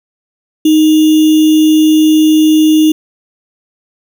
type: tone with sample-and-hold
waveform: sine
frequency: 311.1 Hz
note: D#4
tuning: in tune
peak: -4 dBFS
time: 0.65-2.92 s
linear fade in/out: 5 ms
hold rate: 3150 Hz
effects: none